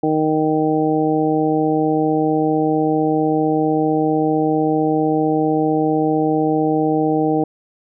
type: harmonic tone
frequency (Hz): 155.56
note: D#3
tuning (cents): 0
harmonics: 1 / 2 / 3 / 4 / 5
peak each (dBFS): -25 / -17 / -20 / -26 / -22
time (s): 0.03-7.44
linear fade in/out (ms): 5
effects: none